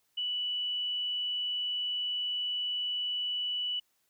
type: tone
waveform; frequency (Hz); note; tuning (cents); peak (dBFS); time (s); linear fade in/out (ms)
sine; 2960; F#7; 0; -30; 0.17-3.8; 10
effects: white hiss -74 dBFS RMS until 4.09 s